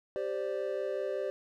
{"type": "chord", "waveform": "triangle", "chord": "G suspended fourth", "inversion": "none", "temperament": "just", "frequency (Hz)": [392, 522.7, 588], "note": ["G4", "C5", "D5"], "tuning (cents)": [0, -2, 2], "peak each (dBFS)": -34, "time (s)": [0.16, 1.3], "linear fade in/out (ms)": 0, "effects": []}